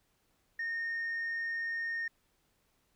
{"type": "tone", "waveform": "sine", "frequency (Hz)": 1839, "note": "A#6", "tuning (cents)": -24, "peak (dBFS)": -31, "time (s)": [0.59, 2.08], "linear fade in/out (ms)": 5, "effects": ["tanh soft clip ceiling -31 dBFS", "pink hiss -74 dBFS RMS until 2.95 s"]}